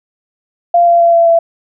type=tone with pitch steps; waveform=sine; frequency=692 / 686.4 / 680.9 / 675.4 / 670 Hz; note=F5 / F5 / F5 / E5 / E5; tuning=-16 / -30 / -44 / +42 / +28 cents; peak=-5 dBFS; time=0.74-1.39 s; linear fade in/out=5 ms; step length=130 ms; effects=none